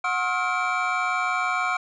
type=tone cluster; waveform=triangle; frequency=732 / 1073 / 1282 / 1408 / 2323 Hz; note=F#5 / C6 / E6 / F6 / D7; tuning=-19 / +43 / -49 / +14 / -20 cents; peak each=-27 dBFS; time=0.04-1.77 s; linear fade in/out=5 ms; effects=resampled to 22050 Hz